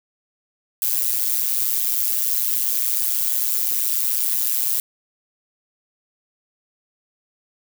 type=noise with amplitude modulation; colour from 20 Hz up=violet; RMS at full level=-17 dBFS; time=0.82-4.8 s; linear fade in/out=2 ms; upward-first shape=sine; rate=120 Hz; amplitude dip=95%; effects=none